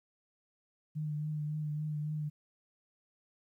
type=tone with vibrato; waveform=sine; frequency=151.4 Hz; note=D#3; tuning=47 cents flat; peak=-33 dBFS; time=0.95-2.3 s; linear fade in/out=20 ms; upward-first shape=triangle; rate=3.6 Hz; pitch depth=30 cents each way; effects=12-bit